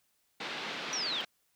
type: band-pass noise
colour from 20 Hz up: white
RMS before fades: -39 dBFS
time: 0.4-1.25 s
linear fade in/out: 5 ms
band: 170 to 3800 Hz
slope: 24 dB/octave
type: linear sweep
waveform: sine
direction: down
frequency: 5900 to 3067 Hz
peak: -32 dBFS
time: 0.93-1.21 s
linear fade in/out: 0 ms
effects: white hiss -74 dBFS RMS until 1.55 s